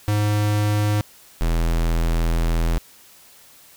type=tone pair in turn; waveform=square; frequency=104.6 / 41.51 Hz; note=G#2 / E1; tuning=+13 / +13 cents; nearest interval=octave + major third; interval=1600 cents; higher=first; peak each=-18 dBFS; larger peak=neither; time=0.08-1.01 / 1.41-2.78 s; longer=second; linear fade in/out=0 ms; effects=white hiss -49 dBFS RMS until 3.76 s